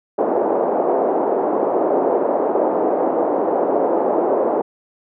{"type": "band-pass noise", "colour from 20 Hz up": "pink", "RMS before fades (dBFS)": -18, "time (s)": [0.18, 4.62], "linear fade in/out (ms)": 10, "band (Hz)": [340, 780], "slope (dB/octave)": 24, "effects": []}